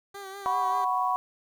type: tone with vibrato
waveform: 15% pulse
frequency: 392 Hz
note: G4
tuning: in tune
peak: -32 dBFS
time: 0.14-0.85 s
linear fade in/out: 10 ms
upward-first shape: sine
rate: 5.1 Hz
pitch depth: 44 cents each way
type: chord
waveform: sine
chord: F# suspended fourth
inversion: none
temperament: just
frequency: 740 / 986.7 / 1110 Hz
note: F#5 / B5 / C#6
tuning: 0 / -2 / +2 cents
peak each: -28 dBFS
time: 0.46-1.16 s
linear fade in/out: 0 ms
effects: 9-bit